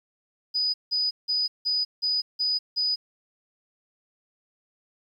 sine tone bursts, 4969 Hz, D#8, 3 cents flat, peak -22 dBFS, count 7, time 0.54-2.96 s, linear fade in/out 20 ms, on 200 ms, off 170 ms, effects 10-bit

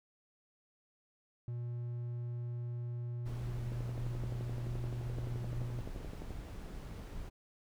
triangle tone, 120 Hz, B2, 49 cents flat, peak -35 dBFS, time 1.48-5.81 s, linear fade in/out 0 ms
brown noise, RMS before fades -44 dBFS, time 3.25-7.3 s, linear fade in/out 20 ms
click train, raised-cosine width 2 ms, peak -32 dBFS, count 31, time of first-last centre 3.72-6.306 s, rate 11.6 Hz
effects none

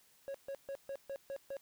triangle tone bursts, 550 Hz, C#5, 14 cents flat, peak -37 dBFS, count 7, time 0.28-1.568 s, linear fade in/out 0 ms, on 64 ms, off 140 ms, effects white hiss -67 dBFS RMS until 1.61 s

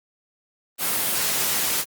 white noise, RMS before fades -23 dBFS, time 0.78-1.85 s, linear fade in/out 50 ms, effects high-pass 100 Hz 12 dB/octave + Opus 32 kbps

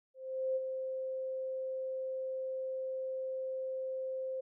sine tone with ADSR envelope, 523.3 Hz, C5, in tune, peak -29 dBFS, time 0.14-4.41 s, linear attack 420 ms, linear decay 31 ms, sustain -6 dB, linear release 11 ms, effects none

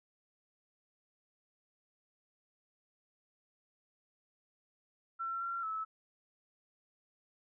sine tone with pitch steps, 1351 / 1369 / 1303 Hz, E6 / F6 / E6, +42 / -35 / -20 cents, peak -35 dBFS, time 5.19-5.85 s, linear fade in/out 20 ms, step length 220 ms, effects none

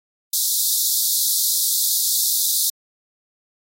white high-pass noise, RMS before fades -19 dBFS, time 0.33-2.7 s, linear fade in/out 5 ms, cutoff 3600 Hz, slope 96 dB/octave, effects AAC 48 kbps

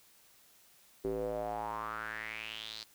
square tone with band-pass filter sweep, 55.1 Hz, A1, 3 cents sharp, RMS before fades -39 dBFS, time 1.04-2.84 s, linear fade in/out 10 ms, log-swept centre 380 to 4500 Hz, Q 5.4, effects white hiss -63 dBFS RMS until 2.94 s

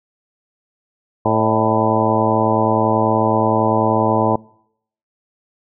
harmonic tone with a mistuned harmonic, 110.5 Hz, A2, 8 cents sharp, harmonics 1 / 2 / 3 / 4 / 5 / 6 / 7 / 8 / 9, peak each -22 / -22 / -22 / -22 / -22 / -22 / -22 / -22 / -22 dBFS, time 1.25-4.36 s, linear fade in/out 5 ms, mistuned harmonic 6, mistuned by -60 cents, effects noise-tail reverb RT60 0.7 s tail -24 dB re dry

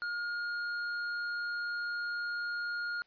sine tone with tanh clipping, 1423 Hz, F6, 32 cents sharp, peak -35 dBFS, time 0.02-3.02 s, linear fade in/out 0 ms, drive 10 dB, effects white hiss -67 dBFS RMS until 3.06 s + resampled to 11025 Hz

